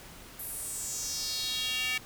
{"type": "tone with high-pass filter sweep", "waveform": "square", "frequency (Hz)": 252.8, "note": "B3", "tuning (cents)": 41, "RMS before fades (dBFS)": -34, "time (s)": [0.39, 1.98], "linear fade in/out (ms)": 5, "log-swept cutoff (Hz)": [12000, 2300], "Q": 3.7, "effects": ["pink hiss -49 dBFS RMS until 2.05 s"]}